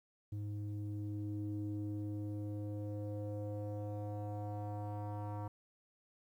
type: tone with low-pass filter sweep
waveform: square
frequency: 103.83 Hz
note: G#2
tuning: in tune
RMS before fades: -41 dBFS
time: 0.32-5.48 s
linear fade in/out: 5 ms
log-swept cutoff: 220 to 960 Hz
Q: 3.1
effects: 12-bit